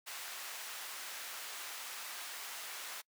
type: high-pass noise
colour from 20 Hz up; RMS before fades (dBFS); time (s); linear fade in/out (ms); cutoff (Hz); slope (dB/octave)
pink; -45; 0.06-3.02; 20; 1100; 12
effects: noise-tail reverb RT60 0.1 s tail -25 dB re dry